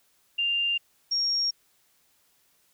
sine tone pair in turn, 2794 / 5567 Hz, F7 / F8, 0 / -6 cents, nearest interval octave, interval 1194 cents, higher second, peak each -23 dBFS, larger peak neither, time 0.38-0.78 / 1.11-1.51 s, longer neither, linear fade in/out 10 ms, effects white hiss -66 dBFS RMS until 2.73 s

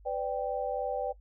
sine chord, G major, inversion first, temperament equal with one note detuned, 504 / 587.3 / 784 Hz, B4 / D5 / G5, +35 / 0 / 0 cents, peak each -34 dBFS, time 0.05-1.13 s, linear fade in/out 20 ms, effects noise-tail reverb RT60 0.1 s tail -19 dB re dry + added 50 Hz sine -52 dBFS peak until 1.2 s

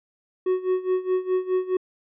triangle tone with tremolo, 370 Hz, F#4, in tune, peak -16 dBFS, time 0.46-1.77 s, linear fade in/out 5 ms, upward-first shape sine, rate 4.8 Hz, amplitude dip 85%, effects resampled to 8000 Hz

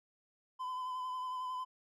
triangle tone with vibrato, 1015 Hz, B5, 47 cents sharp, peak -35 dBFS, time 0.59-1.65 s, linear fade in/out 20 ms, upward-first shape sine, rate 11 Hz, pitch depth 25 cents each way, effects none

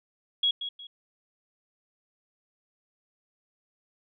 sine tone with echo, 3322 Hz, G#7, in tune, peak -21 dBFS, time 0.43-0.51 s, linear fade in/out 5 ms, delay 180 ms, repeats 2, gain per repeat -10 dB, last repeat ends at 0.87 s, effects none

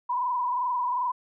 sine tone with frequency modulation, 987.8 Hz, B5, in tune, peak -24 dBFS, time 0.09-1.12 s, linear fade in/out 10 ms, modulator 22.6 Hz, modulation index 1.5, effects none

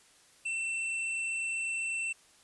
square tone, 2688 Hz, E7, 33 cents sharp, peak -32 dBFS, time 0.45-2.13 s, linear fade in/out 10 ms, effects white hiss -61 dBFS RMS until 2.43 s + resampled to 24000 Hz

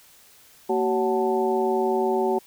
sine tone cluster, 231.5 / 379.4 / 561 / 741 / 880 Hz, A#3 / F#4 / C#5 / F#5 / A5, -12 / +43 / +21 / +2 / 0 cents, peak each -29 / -22 / -31 / -28 / -28 dBFS, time 0.69-2.39 s, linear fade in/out 10 ms, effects white hiss -53 dBFS RMS until 2.46 s

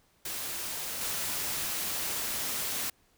white noise with level steps, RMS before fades -36 / -33 dBFS, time 0.25-2.9 s, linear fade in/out 5 ms, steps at 1.01 s, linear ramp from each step 2 ms, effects pink hiss -67 dBFS RMS until 3.17 s

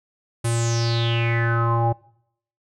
square tone with low-pass filter sweep, 116.54 Hz, A#2, in tune, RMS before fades -21 dBFS, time 0.44-1.93 s, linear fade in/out 10 ms, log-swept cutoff 10000 to 730 Hz, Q 7.3, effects noise-tail reverb RT60 0.7 s tail -23 dB re dry

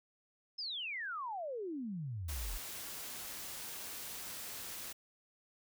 sine exponential sweep, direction down, 5290 to 38.86 Hz, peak -38 dBFS, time 0.58-2.58 s, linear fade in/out 10 ms
white noise, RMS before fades -45 dBFS, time 2.28-4.93 s, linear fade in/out 10 ms
effects none

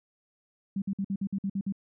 sine tone bursts, 196 Hz, G3, in tune, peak -27 dBFS, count 9, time 0.76-1.724 s, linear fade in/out 5 ms, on 60 ms, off 53 ms, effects none

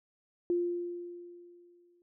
sine tone with exponential decay, 349.2 Hz, F4, in tune, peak -25 dBFS, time 0.5-2.02 s, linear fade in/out 1 ms, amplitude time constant 330 ms, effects none

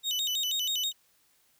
35% pulse tone with vibrato, 3336 Hz, G#7, 7 cents sharp, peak -26 dBFS, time 0.03-0.93 s, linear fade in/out 50 ms, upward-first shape square, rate 6.2 Hz, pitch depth 190 cents each way, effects white hiss -67 dBFS RMS until 1.59 s

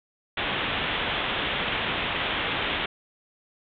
white low-pass noise, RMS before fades -28 dBFS, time 0.37-2.86 s, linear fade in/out 5 ms, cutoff 3600 Hz, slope 96 dB/octave, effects none

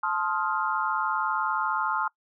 sine chord, F dominant seventh, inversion first, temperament just, 873.1 / 1047.7 / 1257.2 / 1396.9 Hz, A5 / C6 / Eb6 / F6, -14 / +2 / +18 / 0 cents, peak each -30 dBFS, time 0.03-2.08 s, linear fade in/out 5 ms, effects noise-tail reverb RT60 0.1 s tail -24 dB re dry

